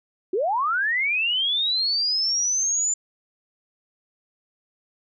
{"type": "linear sweep", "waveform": "sine", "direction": "up", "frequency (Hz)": [340.2, 7130], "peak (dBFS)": -20, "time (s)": [0.33, 2.94], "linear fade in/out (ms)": 5, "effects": []}